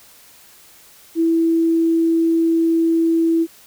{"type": "tone", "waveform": "sine", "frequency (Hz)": 329.6, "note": "E4", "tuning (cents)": 0, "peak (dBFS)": -13, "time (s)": [1.15, 3.47], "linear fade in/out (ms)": 50, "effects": ["white hiss -47 dBFS RMS until 3.66 s"]}